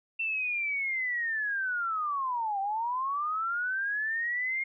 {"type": "linear two-way sweep", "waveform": "sine", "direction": "down then up", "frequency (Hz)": [2700, 771, 2143], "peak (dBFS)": -28, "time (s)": [0.19, 4.64], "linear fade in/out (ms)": 10, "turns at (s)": 2.6, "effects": []}